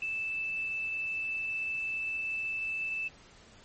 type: tone with quantisation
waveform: sine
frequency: 2637 Hz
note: E7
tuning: in tune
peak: -31 dBFS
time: 0.02-3.08 s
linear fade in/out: 2 ms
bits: 10
effects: pink hiss -56 dBFS RMS until 3.64 s + MP3 32 kbps

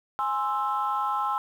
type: chord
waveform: sine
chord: Ab augmented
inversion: none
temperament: equal with one note detuned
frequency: 830.6 / 1049.5 / 1318.5 Hz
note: Ab5 / C6 / E6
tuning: 0 / +5 / 0 cents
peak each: -28 dBFS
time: 0.19-1.38 s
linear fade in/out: 0 ms
effects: tanh soft clip ceiling -17 dBFS + 9-bit

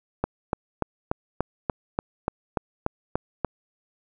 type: click train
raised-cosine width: 1 ms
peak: -9 dBFS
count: 12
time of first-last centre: 0.24-3.447 s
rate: 3.43 Hz
effects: none

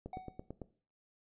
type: click train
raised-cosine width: 2 ms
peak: -29 dBFS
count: 6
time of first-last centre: 0.06-0.617 s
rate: 8.97 Hz
type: tone with exponential decay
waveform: triangle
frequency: 747 Hz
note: F#5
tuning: 16 cents sharp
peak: -37 dBFS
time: 0.13-0.5 s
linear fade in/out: 2 ms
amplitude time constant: 79 ms
effects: noise-tail reverb RT60 0.4 s tail -17 dB re dry + resampled to 8000 Hz

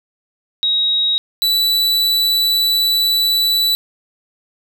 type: tone pair in turn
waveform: sine / 45% pulse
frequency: 3800 / 3958 Hz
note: A#7 / B7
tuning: +33 / +3 cents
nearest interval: minor second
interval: 70 cents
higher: second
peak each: -13 dBFS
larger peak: neither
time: 0.63-1.18 / 1.42-3.75 s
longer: second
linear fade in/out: 0 ms
effects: none

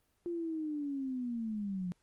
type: linear sweep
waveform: sine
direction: down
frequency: 349.2 to 174.61 Hz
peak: -34 dBFS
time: 0.26-1.92 s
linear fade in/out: 0 ms
effects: pink hiss -75 dBFS RMS until 2.02 s + Opus 24 kbps

